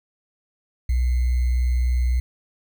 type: tone with sample-and-hold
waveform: sine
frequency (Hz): 61.74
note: B1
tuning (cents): 0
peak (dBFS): -17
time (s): 0.89-2.2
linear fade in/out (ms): 5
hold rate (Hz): 2100
effects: none